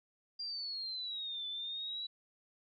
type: exponential two-way sweep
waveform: sine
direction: down then up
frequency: 4800 to 3492 to 3944 Hz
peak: -38 dBFS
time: 0.39-2.07 s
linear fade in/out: 10 ms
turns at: 1.47 s
effects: none